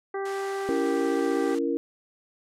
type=harmonic tone; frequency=392 Hz; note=G4; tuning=in tune; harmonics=1 / 2 / 3 / 4 / 5; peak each=-29 / -35 / -39 / -41 / -43 dBFS; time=0.14-1.55 s; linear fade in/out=5 ms
type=band-pass noise; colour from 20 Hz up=pink; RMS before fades=-45 dBFS; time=0.25-1.59 s; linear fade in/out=5 ms; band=680 to 10000 Hz; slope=24 dB/octave
type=chord; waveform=sine; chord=A# diminished; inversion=first; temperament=just; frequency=279.7 / 335.6 / 466.2 Hz; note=C#4 / E4 / A#4; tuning=+16 / +31 / 0 cents; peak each=-28 dBFS; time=0.69-1.77 s; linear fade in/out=0 ms
effects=none